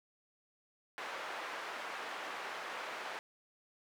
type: band-pass noise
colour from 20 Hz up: white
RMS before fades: -43 dBFS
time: 0.98-3.19 s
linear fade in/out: 0 ms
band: 520 to 1700 Hz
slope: 12 dB/octave
effects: none